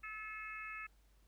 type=harmonic tone; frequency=432.2 Hz; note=A4; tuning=31 cents flat; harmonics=3 / 4 / 5 / 6; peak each=-49 / -50 / -49 / -49 dBFS; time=0.03-0.87 s; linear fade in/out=10 ms; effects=added 50 Hz sine -65 dBFS peak until 1.27 s + pink hiss -75 dBFS RMS until 1.27 s